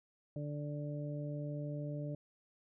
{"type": "harmonic tone", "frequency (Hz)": 146.83, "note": "D3", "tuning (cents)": 0, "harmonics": [1, 2, 3, 4], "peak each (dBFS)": [-39, -45, -52, -46], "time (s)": [0.36, 2.15], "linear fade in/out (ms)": 2, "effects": []}